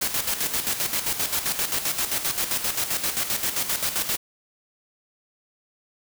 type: noise with tremolo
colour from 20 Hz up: white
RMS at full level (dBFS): -24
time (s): 0.01-4.17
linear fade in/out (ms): 10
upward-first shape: square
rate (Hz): 7.6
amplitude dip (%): 60
effects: none